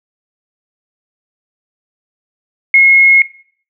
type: tone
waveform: sine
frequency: 2164 Hz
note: C#7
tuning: 42 cents flat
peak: -3 dBFS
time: 2.74-3.22 s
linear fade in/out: 2 ms
effects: noise-tail reverb RT60 0.5 s tail -18 dB re dry